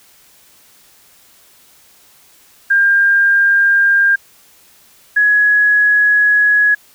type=tone pair in turn; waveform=sine; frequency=1602 / 1678 Hz; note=G6 / G#6; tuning=+37 / +17 cents; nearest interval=minor second; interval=80 cents; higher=second; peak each=-8 dBFS; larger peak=neither; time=2.7-4.16 / 5.16-6.75 s; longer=second; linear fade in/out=10 ms; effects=white hiss -48 dBFS RMS until 6.94 s